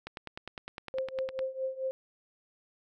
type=click train; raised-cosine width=0.3 ms; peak=-23 dBFS; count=14; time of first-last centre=0.07-1.391 s; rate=9.84 Hz
type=tone with tremolo; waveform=sine; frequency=526 Hz; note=C5; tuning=9 cents sharp; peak=-28 dBFS; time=0.94-1.91 s; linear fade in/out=0 ms; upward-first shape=triangle; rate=4.6 Hz; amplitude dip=90%
effects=none